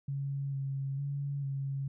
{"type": "tone with pitch steps", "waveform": "sine", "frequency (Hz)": [138.9, 136.6, 141.1, 137.3], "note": ["C#3", "C#3", "C#3", "C#3"], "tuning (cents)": [4, -25, 31, -16], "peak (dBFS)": -32, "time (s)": [0.08, 1.88], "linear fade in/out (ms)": 5, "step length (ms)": 450, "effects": []}